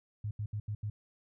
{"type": "tone bursts at uneven times", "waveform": "sine", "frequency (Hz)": 105.2, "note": "G#2", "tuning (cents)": 23, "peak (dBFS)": -33, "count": 5, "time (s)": [[0.24, 0.31], [0.39, 0.46], [0.53, 0.6], [0.68, 0.75], [0.83, 0.9]], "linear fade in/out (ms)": 5, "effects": []}